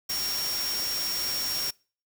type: tone in noise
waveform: sine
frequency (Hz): 5550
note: F8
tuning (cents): -12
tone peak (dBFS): -29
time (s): 0.09-1.71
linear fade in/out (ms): 10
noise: white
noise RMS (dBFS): -33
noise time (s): 0.09-1.71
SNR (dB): +1
effects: noise-tail reverb RT60 0.4 s tail -26 dB re dry